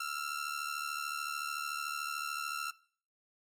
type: ring-modulated tone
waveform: sawtooth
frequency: 1355 Hz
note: E6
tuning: 47 cents sharp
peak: -29 dBFS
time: 0-2.71 s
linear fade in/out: 5 ms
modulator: 36.8 Hz
effects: noise-tail reverb RT60 0.5 s tail -21 dB re dry + MP3 64 kbps